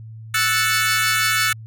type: chord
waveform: sawtooth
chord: F# minor seventh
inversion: third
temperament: equal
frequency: 1318.5 / 1480 / 1760 / 2217 Hz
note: E6 / F#6 / A6 / C#7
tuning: 0 / 0 / 0 / 0 cents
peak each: -19 dBFS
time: 0.34-1.53 s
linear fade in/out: 5 ms
effects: added 111 Hz sine -34 dBFS peak until 1.66 s